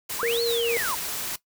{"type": "noise with tremolo", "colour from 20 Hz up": "white", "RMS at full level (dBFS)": -31, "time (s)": [0.09, 0.92], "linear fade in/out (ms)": 10, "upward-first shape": "sine", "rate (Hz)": 5.2, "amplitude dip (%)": 40}
{"type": "linear two-way sweep", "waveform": "sine", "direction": "up then down", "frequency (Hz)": [880, 4435, 880], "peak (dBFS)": -27, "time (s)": [0.19, 0.95], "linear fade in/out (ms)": 5, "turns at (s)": 0.42}
{"type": "tone", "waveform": "sine", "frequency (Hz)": 467.4, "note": "A#4", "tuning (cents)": 5, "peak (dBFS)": -22, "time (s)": [0.23, 0.77], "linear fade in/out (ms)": 0}
{"type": "noise", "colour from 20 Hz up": "white", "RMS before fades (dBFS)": -31, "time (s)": [0.76, 1.36], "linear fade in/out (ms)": 5}
{"effects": ["noise-tail reverb RT60 0.1 s tail -17 dB re dry"]}